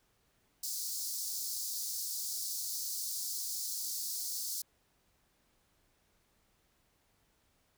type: high-pass noise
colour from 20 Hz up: pink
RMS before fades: -38 dBFS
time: 0.63-4.62 s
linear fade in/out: 5 ms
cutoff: 4500 Hz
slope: 48 dB/octave
effects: pink hiss -73 dBFS RMS until 7.77 s